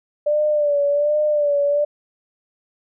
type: tone with vibrato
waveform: sine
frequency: 587.3 Hz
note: D5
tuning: in tune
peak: -15 dBFS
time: 0.26-1.85 s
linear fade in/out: 10 ms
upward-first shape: sine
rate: 1.3 Hz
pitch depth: 50 cents each way
effects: none